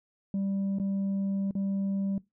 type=tone with dropouts; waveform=sine; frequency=196 Hz; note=G3; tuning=in tune; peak=-24 dBFS; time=0.34-2.18 s; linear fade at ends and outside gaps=2 ms; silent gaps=0.786-0.798 / 1.51-1.552 s; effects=noise-tail reverb RT60 0.2 s tail -23 dB re dry + tanh soft clip ceiling -26 dBFS